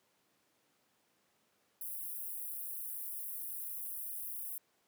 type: high-pass noise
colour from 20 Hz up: white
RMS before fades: -42 dBFS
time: 1.81-4.58 s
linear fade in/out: 2 ms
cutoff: 10000 Hz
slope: 48 dB/octave
effects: pink hiss -74 dBFS RMS until 4.87 s + high-pass 200 Hz 12 dB/octave